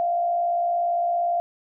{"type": "tone with frequency modulation", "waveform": "sine", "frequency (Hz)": 694, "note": "F5", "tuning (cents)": -11, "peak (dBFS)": -20, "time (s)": [0, 1.4], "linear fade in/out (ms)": 0, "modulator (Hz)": 57.6, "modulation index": 0.4, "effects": []}